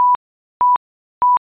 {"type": "tone bursts", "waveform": "sine", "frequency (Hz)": 987.8, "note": "B5", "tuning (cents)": 0, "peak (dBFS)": -9, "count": 3, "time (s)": [0, 1.37], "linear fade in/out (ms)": 0, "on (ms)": 150, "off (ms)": 460, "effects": ["resampled to 8000 Hz"]}